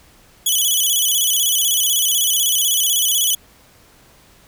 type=tone with vibrato; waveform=10% pulse; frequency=3183 Hz; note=G7; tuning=26 cents sharp; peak=-7 dBFS; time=0.46-3.35 s; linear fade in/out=5 ms; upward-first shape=square; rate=16 Hz; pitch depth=92 cents each way; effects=pink hiss -50 dBFS RMS until 4.47 s